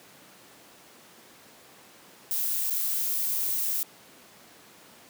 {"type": "noise with dropouts", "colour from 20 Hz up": "violet", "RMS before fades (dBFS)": -28, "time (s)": [2.31, 3.83], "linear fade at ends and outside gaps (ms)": 0, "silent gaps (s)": [2.699, 2.706], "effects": ["pink hiss -52 dBFS RMS until 5.09 s", "high-pass 200 Hz 12 dB/octave"]}